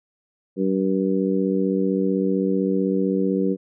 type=harmonic tone; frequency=95.7 Hz; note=G2; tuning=41 cents flat; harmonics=2 / 3 / 4 / 5; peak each=-22 / -24 / -25 / -26 dBFS; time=0.56-3.57 s; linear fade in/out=50 ms; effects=none